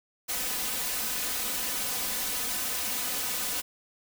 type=noise with comb filter; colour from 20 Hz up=white; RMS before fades=-31 dBFS; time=0.28-3.62 s; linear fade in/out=20 ms; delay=4 ms; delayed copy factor=+0.8; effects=none